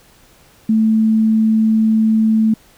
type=tone; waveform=sine; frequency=220 Hz; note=A3; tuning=in tune; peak=-10 dBFS; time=0.69-2.54 s; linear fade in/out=5 ms; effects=pink hiss -49 dBFS RMS until 2.77 s